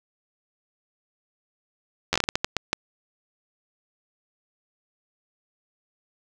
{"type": "slowing click train", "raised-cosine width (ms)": 0.2, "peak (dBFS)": -4, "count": 11, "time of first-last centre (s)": [2.13, 2.73], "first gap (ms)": 11, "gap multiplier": 1.35, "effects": []}